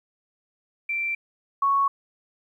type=tone pair in turn; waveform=sine; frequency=2349 / 1108.6 Hz; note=D7 / C#6; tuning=0 / 0 cents; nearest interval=octave + minor second; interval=1300 cents; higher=first; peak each=-24 / -18 dBFS; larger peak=second; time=0.89-1.15 / 1.62-1.88 s; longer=neither; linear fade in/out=5 ms; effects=10-bit